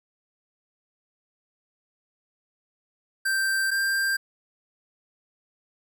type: tone pair in turn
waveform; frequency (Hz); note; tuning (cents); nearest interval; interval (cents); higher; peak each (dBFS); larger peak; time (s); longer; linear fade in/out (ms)
square; 1568 / 1583.5; G6 / G6; 0 / +17; unison; 17; second; -23; neither; 3.25-3.71 / 3.71-4.17; neither; 10
effects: none